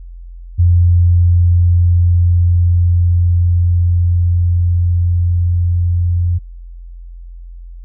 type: tone with level ramp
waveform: sine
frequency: 87.31 Hz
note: F2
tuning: in tune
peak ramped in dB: -6 to -11 dBFS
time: 0.58-6.39 s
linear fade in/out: 20 ms
effects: added 43 Hz sine -29 dBFS peak until 7.84 s